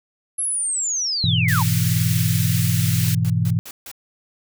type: linear sweep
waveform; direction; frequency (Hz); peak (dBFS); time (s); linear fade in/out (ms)
sine; down; 11160 to 800; -20; 0.38-1.63; 10
type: chord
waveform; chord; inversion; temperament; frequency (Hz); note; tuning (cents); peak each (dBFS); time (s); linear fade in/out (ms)
sine; E major; first; just; 103.01 / 123.61 / 164.81; G#2 / B2 / E3; -14 / +2 / 0; -21; 1.24-3.59; 0
type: high-pass noise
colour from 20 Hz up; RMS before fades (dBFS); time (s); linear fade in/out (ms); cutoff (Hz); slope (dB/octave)
white; -27; 1.48-3.15; 5; 1600; 24
type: noise bursts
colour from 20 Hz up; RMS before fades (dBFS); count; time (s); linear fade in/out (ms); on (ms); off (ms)
white; -36; 5; 3.04-3.915; 2; 55; 150
effects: none